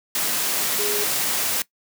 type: tone in noise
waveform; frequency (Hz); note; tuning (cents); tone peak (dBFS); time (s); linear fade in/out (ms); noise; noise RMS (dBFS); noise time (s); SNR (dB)
sine; 415.3; G#4; 0; -26; 0.79-1.04; 2; white; -23; 0.15-1.62; -6
effects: noise-tail reverb RT60 0.1 s tail -20 dB re dry + high-pass 150 Hz 12 dB/octave